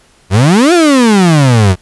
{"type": "exponential two-way sweep", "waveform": "35% pulse", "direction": "up then down", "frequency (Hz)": [87.8, 362.7, 87.8], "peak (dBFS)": -3, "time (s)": [0.3, 1.76], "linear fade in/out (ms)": 50, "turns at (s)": 0.73, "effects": ["pink hiss -47 dBFS RMS until 1.81 s", "resampled to 24000 Hz"]}